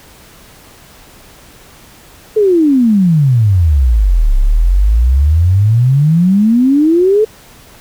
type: exponential two-way sweep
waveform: sine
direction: down then up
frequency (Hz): 443.9 to 32.7 to 443.9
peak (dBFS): -6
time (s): 2.36-7.25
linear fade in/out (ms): 10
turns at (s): 4.36
effects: pink hiss -40 dBFS RMS until 7.8 s